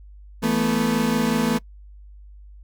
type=chord; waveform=35% pulse; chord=E suspended fourth; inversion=none; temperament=equal with one note detuned; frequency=164.81 / 220 / 245.5 Hz; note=E3 / A3 / B3; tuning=0 / 0 / -10 cents; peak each=-26 / -20 / -21 dBFS; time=0.42-1.59 s; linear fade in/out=20 ms; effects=noise-tail reverb RT60 0.1 s tail -24 dB re dry + added 50 Hz sine -41 dBFS peak until 2.63 s